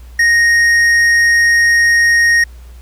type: tone with tanh clipping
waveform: sine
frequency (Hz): 1864.7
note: A#6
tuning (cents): 0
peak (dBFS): -9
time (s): 0.19-2.44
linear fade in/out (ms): 5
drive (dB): 9
effects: added 60 Hz sine -32 dBFS peak until 2.81 s + pink hiss -48 dBFS RMS until 2.81 s